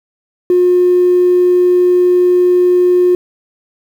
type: tone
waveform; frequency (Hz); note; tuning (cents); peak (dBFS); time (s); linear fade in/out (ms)
triangle; 358.8; F4; +47; -3; 0.5-3.15; 2
effects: tanh soft clip ceiling -4 dBFS + 7-bit